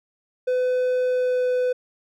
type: tone with pitch glide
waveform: triangle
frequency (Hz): 504 to 501.1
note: B4 to B4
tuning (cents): +35 to +25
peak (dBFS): -17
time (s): 0.47-1.73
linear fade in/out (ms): 10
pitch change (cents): -10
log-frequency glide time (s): 1.06-1.48
effects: none